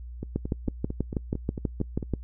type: two click trains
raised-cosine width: 3 ms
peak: -19 / -13 dBFS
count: 9 / 12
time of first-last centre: 0.23-2.028 / 0.36-2.137 s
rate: 4.45 / 6.19 Hz
effects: noise-tail reverb RT60 0.1 s tail -25 dB re dry + added 60 Hz sine -37 dBFS peak until 2.23 s